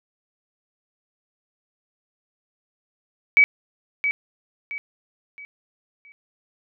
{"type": "tone with echo", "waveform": "sine", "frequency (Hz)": 2278, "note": "C#7", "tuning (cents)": 47, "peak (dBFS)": -10, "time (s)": [3.37, 3.44], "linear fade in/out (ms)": 0, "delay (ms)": 670, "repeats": 4, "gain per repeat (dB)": -9, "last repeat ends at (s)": 6.12, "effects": []}